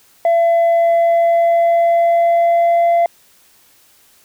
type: tone with pitch glide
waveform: sine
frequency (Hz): 675 to 684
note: E5 to F5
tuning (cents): +41 to -36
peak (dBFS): -7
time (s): 0.25-3.06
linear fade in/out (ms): 2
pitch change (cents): +23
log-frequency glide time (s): 0.71-2.92
effects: tanh soft clip ceiling -9 dBFS + white hiss -51 dBFS RMS until 4.24 s

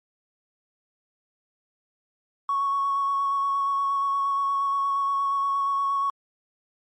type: tone with vibrato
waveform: triangle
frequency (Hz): 1109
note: C#6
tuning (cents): 0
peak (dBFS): -18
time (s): 2.49-6.1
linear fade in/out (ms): 2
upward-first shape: square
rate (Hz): 8.5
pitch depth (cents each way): 11
effects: tanh soft clip ceiling -19 dBFS + MP3 48 kbps

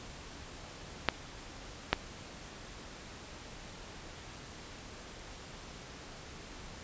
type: clicks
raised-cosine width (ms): 0.3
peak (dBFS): -8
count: 2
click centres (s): 1.087 / 1.93
effects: pink hiss -48 dBFS RMS until 6.83 s + resampled to 16000 Hz

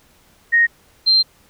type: tone pair in turn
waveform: sine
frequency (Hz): 1864.7 / 4151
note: A#6 / C8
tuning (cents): 0 / -15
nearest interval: octave + major second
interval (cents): 1385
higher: second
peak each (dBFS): -10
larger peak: neither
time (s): 0.52-0.67 / 1.06-1.23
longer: second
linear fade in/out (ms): 20
effects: pink hiss -54 dBFS RMS until 1.49 s

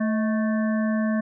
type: harmonic tone with a mistuned harmonic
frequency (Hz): 220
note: A3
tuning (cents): 0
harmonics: 1 / 3 / 5 / 7 / 8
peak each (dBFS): -21 / -30 / -37 / -39 / -36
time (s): 0-1.21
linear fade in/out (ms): 10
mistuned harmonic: 3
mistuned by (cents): -62
effects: none

